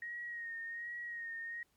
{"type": "tone with vibrato", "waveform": "sine", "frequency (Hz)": 1872, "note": "A#6", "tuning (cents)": 7, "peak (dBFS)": -40, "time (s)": [0.02, 1.63], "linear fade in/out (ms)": 2, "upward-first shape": "sine", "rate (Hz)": 1.3, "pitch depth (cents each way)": 37, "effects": ["pink hiss -75 dBFS RMS until 1.76 s", "MP3 96 kbps"]}